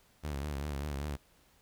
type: tone with vibrato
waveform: sawtooth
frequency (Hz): 71.9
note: D2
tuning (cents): -36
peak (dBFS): -31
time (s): 0.23-1.17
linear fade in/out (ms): 20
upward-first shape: sine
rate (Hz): 5.1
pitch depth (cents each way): 90
effects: pink hiss -66 dBFS RMS until 1.61 s